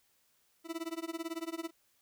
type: tone with tremolo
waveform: 40% pulse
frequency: 329.6 Hz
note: E4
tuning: in tune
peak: -33 dBFS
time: 0.64-1.71 s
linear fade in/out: 50 ms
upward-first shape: sine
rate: 18 Hz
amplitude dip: 95%
effects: white hiss -72 dBFS RMS until 2.01 s